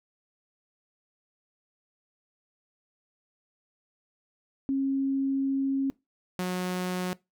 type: tone pair in turn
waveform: sine / sawtooth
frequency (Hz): 271.4 / 181.98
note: C#4 / F#3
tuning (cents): -36 / -28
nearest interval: perfect fifth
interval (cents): 692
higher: first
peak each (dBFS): -24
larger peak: neither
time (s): 4.69-5.9 / 6.39-7.13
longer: first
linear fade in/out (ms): 0
effects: noise-tail reverb RT60 0.2 s tail -21 dB re dry